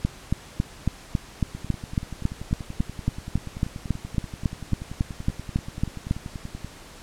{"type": "two click trains", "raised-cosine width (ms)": 5, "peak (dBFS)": [-9, -21], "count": [23, 54], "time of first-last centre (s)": [[0.05, 6.111], [1.55, 6.646]], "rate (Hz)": [3.63, 10.4], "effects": ["pink hiss -45 dBFS RMS until 7.02 s", "low-pass 10000 Hz 12 dB/octave"]}